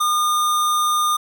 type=tone; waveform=square; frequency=1214 Hz; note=D#6; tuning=43 cents flat; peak=-17 dBFS; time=0-1.17 s; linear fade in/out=10 ms; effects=none